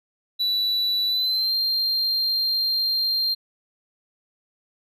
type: tone with pitch glide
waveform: triangle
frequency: 3951 to 4184 Hz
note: B7 to C8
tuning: 0 to -1 cents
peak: -19 dBFS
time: 0.39-3.35 s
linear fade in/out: 20 ms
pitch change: +99 cents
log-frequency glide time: 1.07-1.54 s
effects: none